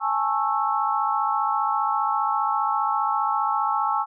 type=chord; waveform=sine; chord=A major seventh; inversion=third; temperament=just; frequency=825 / 880 / 1100 / 1320 Hz; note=G#5 / A5 / C#6 / E6; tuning=-12 / 0 / -14 / +2 cents; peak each=-26 dBFS; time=0-4.06 s; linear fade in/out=50 ms; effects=none